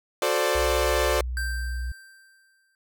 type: chord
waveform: sawtooth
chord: D dominant seventh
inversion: first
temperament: equal with one note detuned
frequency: 364.9 / 440 / 523.3 / 587.3 Hz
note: F#4 / A4 / C5 / D5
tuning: -24 / 0 / 0 / 0 cents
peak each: -25 / -24 / -23 / -22 dBFS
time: 0.22-1.21 s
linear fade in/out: 2 ms
type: tone with vibrato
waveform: sine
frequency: 61.74 Hz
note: B1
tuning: in tune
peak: -27 dBFS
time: 0.55-1.92 s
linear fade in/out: 5 ms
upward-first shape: triangle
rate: 3.8 Hz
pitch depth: 9 cents each way
type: tone with exponential decay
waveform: square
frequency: 1568 Hz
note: G6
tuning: in tune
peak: -28 dBFS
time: 1.37-2.75 s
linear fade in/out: 1 ms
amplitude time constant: 300 ms
effects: none